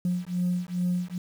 sine beating tone pair, 177.5 / 179.9 Hz, F3 / F#3, +28 / -48 cents, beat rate 2.4 Hz, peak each -27 / -27 dBFS, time 0.05-1.18 s, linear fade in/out 2 ms, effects tanh soft clip ceiling -19 dBFS + 8-bit

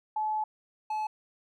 sine / triangle tone pair in turn, 860 / 860 Hz, A5 / A5, -40 / -40 cents, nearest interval unison, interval 0 cents, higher neither, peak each -27 dBFS, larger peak neither, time 0.16-0.44 / 0.9-1.07 s, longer first, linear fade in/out 5 ms, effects none

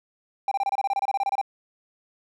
triangle tone bursts, 792 Hz, G5, 18 cents sharp, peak -19 dBFS, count 16, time 0.48-1.414 s, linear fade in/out 2 ms, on 34 ms, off 26 ms, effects none

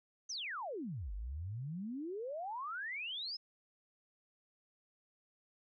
sine exponential two-way sweep, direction down then up, 6480 to 46.25 to 5260 Hz, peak -39 dBFS, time 0.29-3.37 s, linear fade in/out 10 ms, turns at 1.13 s, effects none

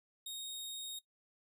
sawtooth tone, 3729 Hz, A#7, in tune, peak -38 dBFS, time 0.26-0.99 s, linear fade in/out 5 ms, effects noise-tail reverb RT60 0.1 s tail -19 dB re dry

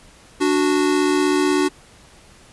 square tone pair together, 292.9 / 369 Hz, D4 / F#4, -5 / -5 cents, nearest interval major third, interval 400 cents, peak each -19 dBFS, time 0.4-1.69 s, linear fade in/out 20 ms, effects pink hiss -48 dBFS RMS until 2.52 s + resampled to 24000 Hz

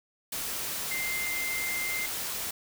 sine tone in noise, 2092 Hz, C7, 1 cent flat, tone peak -31 dBFS, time 0.91-2.06 s, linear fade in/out 5 ms, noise white, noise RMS -34 dBFS, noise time 0.32-2.51 s, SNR 0 dB, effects none

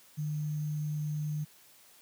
sine tone with sample-and-hold, 150.8 Hz, D3, 46 cents sharp, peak -30 dBFS, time 0.17-1.45 s, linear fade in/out 20 ms, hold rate 6300 Hz, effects white hiss -59 dBFS RMS until 2.01 s + high-pass 100 Hz 12 dB/octave

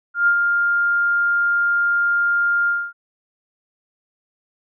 sine tone with ADSR envelope, 1403 Hz, F6, 8 cents sharp, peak -11 dBFS, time 0.14-2.93 s, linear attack 130 ms, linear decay 77 ms, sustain -4 dB, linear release 250 ms, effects none

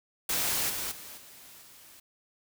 white noise with level steps, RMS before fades -29 / -34 / -45 / -51 / -53 dBFS, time 0.29-2 s, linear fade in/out 5 ms, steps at 0.69 / 0.91 / 1.17 / 1.61 s, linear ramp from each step 10 ms, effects none

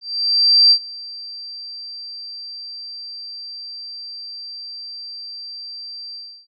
sine tone with ADSR envelope, 4699 Hz, D8, in tune, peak -7 dBFS, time 0.01-6.47 s, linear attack 700 ms, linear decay 75 ms, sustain -23 dB, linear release 320 ms, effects none

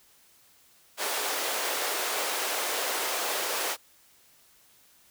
pink high-pass noise, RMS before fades -30 dBFS, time 0.97-3.77 s, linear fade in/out 50 ms, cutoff 430 Hz, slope 24 dB/octave, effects white hiss -60 dBFS RMS until 5.1 s

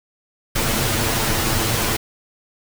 pink noise with comb filter, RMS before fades -20 dBFS, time 0.55-1.97 s, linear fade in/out 10 ms, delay 8.9 ms, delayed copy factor +0.7, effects none

